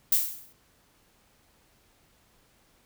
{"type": "noise with exponential decay", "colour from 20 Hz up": "violet", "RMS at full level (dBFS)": -19, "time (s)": [0.12, 0.53], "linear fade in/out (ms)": 5, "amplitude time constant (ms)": 87, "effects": ["pink hiss -64 dBFS RMS until 2.85 s"]}